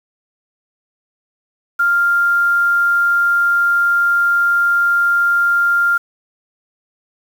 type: tone with quantisation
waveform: sine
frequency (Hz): 1396.9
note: F6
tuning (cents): 0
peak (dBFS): -11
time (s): 1.79-5.98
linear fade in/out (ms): 10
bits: 6
effects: none